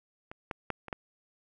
clicks, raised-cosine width 0.5 ms, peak -27 / -19 / -16 / -27 / -18 dBFS, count 5, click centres 0.315 / 0.512 / 0.703 / 0.883 / 0.928 s, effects none

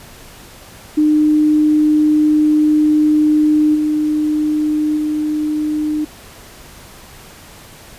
sine tone with level steps, 303.8 Hz, D#4, 41 cents flat, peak -9 / -13 / -15 dBFS, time 0.97-6.05 s, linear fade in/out 10 ms, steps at 3.74 / 4.96 s, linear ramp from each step 20 ms, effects pink hiss -39 dBFS RMS until 7.98 s + resampled to 32000 Hz

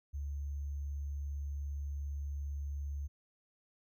sine tone with sample-and-hold, 71.3 Hz, C#2, 49 cents sharp, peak -36 dBFS, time 0.13-3.08 s, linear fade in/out 20 ms, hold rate 6300 Hz, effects none

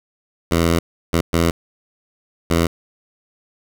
10% pulse tone bursts at uneven times, 83.9 Hz, E2, 31 cents sharp, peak -6 dBFS, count 4, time 0.51-0.79 / 1.13-1.21 / 1.33-1.51 / 2.5-2.67 s, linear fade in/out 5 ms, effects none

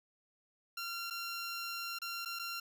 15% pulse tone with dropouts, 1377 Hz, F6, 25 cents flat, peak -32 dBFS, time 0.77-2.6 s, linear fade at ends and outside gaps 5 ms, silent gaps 1.101-1.107 / 1.988-2.017 / 2.25-2.257 / 2.39-2.394 s, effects none

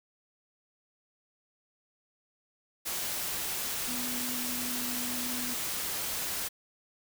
sine tone in noise, 246.6 Hz, B3, 2 cents flat, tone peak -38 dBFS, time 3.87-5.55 s, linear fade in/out 20 ms, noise white, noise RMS -34 dBFS, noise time 2.85-6.49 s, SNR -7 dB, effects none

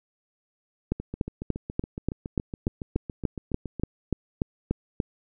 two click trains, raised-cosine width 3 ms, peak -11 / -20 dBFS, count 15 / 21, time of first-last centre 0.92-5.002 / 1-3.797 s, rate 3.43 / 7.15 Hz, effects none

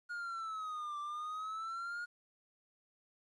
triangle exponential two-way sweep, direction down then up, 1438 to 1171 to 1438 Hz, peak -37 dBFS, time 0.09-2.06 s, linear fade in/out 20 ms, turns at 0.99 s, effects resampled to 24000 Hz + 12-bit

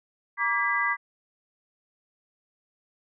sine tone cluster, 950 / 1163 / 1627 / 1990 Hz, A#5 / D6 / G#6 / B6, +33 / -17 / -36 / +13 cents, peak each -32 / -28 / -29 / -26 dBFS, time 0.37-0.97 s, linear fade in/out 50 ms, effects none

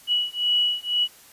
sine beating tone pair, 2932 / 2934 Hz, F#7 / F#7, -16 / -15 cents, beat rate 2 Hz, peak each -23 dBFS, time 0.07-1.08 s, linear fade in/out 50 ms, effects white hiss -50 dBFS RMS until 1.32 s + resampled to 32000 Hz

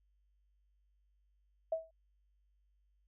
sine tone with exponential decay, 648 Hz, E5, 30 cents flat, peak -28 dBFS, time 1.72-1.91 s, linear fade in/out 5 ms, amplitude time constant 41 ms, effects added 50 Hz sine -70 dBFS peak until 3.07 s

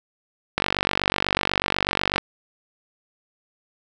click train, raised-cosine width 0.3 ms, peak -3 dBFS, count 78, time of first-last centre 0.58-2.181 s, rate 48.1 Hz, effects none

